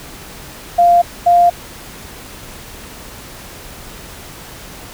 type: tone pair in turn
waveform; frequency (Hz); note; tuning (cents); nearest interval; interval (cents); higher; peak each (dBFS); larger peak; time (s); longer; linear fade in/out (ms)
sine; 696 / 698.7; F5 / F5; -6 / +1; unison; 7; second; -6; neither; 0.78-1.02 / 1.26-1.5; neither; 10
effects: pink hiss -34 dBFS RMS until 4.93 s